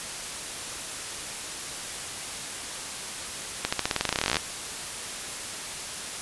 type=accelerating click train; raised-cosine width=0.2 ms; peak=-6 dBFS; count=22; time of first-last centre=3.65-4.368 s; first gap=75 ms; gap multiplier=0.91; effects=white hiss -35 dBFS RMS until 6.21 s + resampled to 24000 Hz